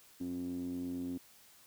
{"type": "tone with low-pass filter", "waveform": "5% pulse", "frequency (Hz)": 88.6, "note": "F2", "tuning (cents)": 25, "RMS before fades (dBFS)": -39, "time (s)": [0.2, 1.18], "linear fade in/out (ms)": 10, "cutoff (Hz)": 280, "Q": 9, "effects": ["white hiss -61 dBFS RMS until 1.66 s"]}